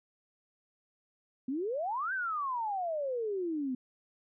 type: exponential two-way sweep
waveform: sine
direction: up then down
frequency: 247 to 1600 to 247 Hz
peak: -31 dBFS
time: 1.48-3.75 s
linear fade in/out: 5 ms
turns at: 2.13 s
effects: none